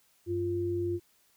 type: tone pair together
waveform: sine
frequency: 96.3 / 347.6 Hz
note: G2 / F4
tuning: -30 / -8 cents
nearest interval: octave + minor seventh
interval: 2222 cents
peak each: -35 / -29 dBFS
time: 0.26-1 s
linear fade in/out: 50 ms
effects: white hiss -67 dBFS RMS until 1.36 s